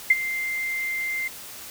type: tone with ADSR envelope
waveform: sine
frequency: 2091 Hz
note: C7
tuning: 2 cents flat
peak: -10 dBFS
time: 0.1-1.28 s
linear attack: 6 ms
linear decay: 34 ms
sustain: -15 dB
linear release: 5 ms
effects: white hiss -40 dBFS RMS until 1.7 s